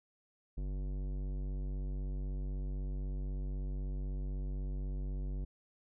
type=tone with tanh clipping; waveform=sine; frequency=48.06 Hz; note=G1; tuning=34 cents flat; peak=-37 dBFS; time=0.57-5.45 s; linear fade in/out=10 ms; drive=16 dB; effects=none